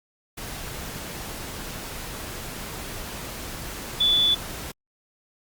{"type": "tone in noise", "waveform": "sine", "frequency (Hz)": 3463, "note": "A7", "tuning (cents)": -28, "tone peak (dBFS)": -17, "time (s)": [4, 4.35], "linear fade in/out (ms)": 10, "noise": "pink", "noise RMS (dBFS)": -35, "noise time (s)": [0.37, 4.72], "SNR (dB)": 15, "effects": ["Opus 48 kbps"]}